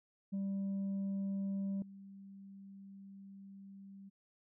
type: tone with level steps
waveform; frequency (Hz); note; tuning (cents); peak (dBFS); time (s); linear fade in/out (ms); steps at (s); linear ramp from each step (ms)
sine; 196; G3; 0; -32 / -50; 0.32-4.1; 20; 1.82; 2
effects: tanh soft clip ceiling -34 dBFS